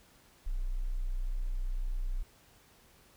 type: tone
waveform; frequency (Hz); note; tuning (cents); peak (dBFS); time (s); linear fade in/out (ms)
sine; 31; B0; +7; -30; 0.46-2.23; 10
effects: pink hiss -62 dBFS RMS until 3.16 s